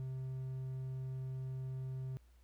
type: tone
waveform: triangle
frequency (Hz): 130.81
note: C3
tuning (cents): 0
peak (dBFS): -37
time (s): 0-2.17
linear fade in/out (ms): 0
effects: added 60 Hz sine -61 dBFS peak until 2.43 s + pink hiss -75 dBFS RMS until 2.43 s